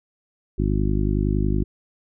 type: harmonic tone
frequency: 50.8 Hz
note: G#1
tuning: 38 cents flat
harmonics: 1 / 2 / 3 / 4 / 5 / 6 / 7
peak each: -22 / -25 / -27 / -28 / -29 / -30 / -30 dBFS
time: 0.58-1.64 s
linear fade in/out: 10 ms
effects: none